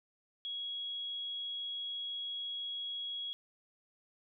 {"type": "tone", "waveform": "sine", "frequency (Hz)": 3322, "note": "G#7", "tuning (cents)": 0, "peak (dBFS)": -37, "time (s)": [0.45, 3.33], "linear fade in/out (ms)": 0, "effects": []}